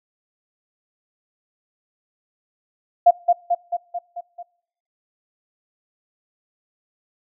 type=tone with echo; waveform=sine; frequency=698.5 Hz; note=F5; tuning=in tune; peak=-7 dBFS; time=3.06-3.11 s; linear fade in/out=10 ms; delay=220 ms; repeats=6; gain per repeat=-4 dB; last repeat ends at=4.43 s; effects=noise-tail reverb RT60 0.7 s tail -24 dB re dry